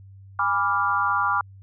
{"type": "chord", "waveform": "sine", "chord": "G# diminished seventh", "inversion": "none", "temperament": "equal with one note detuned", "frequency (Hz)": [817.8, 987.8, 1174.7, 1396.9], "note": ["G#5", "B5", "D6", "F6"], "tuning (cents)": [-27, 0, 0, 0], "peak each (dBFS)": [-28, -26, -23, -25], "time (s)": [0.39, 1.41], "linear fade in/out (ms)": 2, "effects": ["added 97 Hz sine -43 dBFS peak until 1.62 s"]}